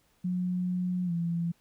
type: tone with pitch glide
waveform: sine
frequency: 180.7 to 169.58 Hz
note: F#3 to E3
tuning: -41 to +49 cents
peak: -27 dBFS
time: 0.24-1.52 s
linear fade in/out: 10 ms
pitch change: -110 cents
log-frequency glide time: 1.05-1.12 s
effects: pink hiss -68 dBFS RMS until 1.6 s